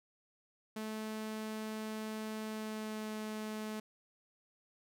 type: tone with pitch glide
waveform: sawtooth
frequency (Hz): 217.3 to 215.5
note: A3 to A3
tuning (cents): -21 to -36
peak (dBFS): -35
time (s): 0.76-3.8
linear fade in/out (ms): 5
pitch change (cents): -15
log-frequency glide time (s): 2.45-3.12
effects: none